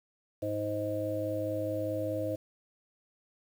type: harmonic tone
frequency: 104.7 Hz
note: G#2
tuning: 15 cents sharp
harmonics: 1 / 3 / 5 / 6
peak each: -38 / -36 / -34 / -36 dBFS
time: 0.42-2.36 s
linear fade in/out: 10 ms
effects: 9-bit